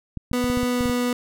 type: clicks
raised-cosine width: 5 ms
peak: -17 dBFS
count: 9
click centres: 0.173 / 0.315 / 0.442 / 0.5 / 0.573 / 0.632 / 0.808 / 0.857 / 0.897 s
type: tone with pitch glide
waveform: 30% pulse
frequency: 246.9 to 245.3 Hz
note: B3 to B3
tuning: 0 to -12 cents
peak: -18 dBFS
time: 0.33-1.13 s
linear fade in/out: 2 ms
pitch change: -12 cents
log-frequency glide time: 0.68-0.87 s
effects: none